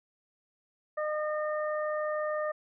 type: harmonic tone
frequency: 609 Hz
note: D#5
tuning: 37 cents flat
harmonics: 1 / 2 / 3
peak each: -30 / -36 / -40 dBFS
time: 0.97-2.52 s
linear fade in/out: 10 ms
effects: none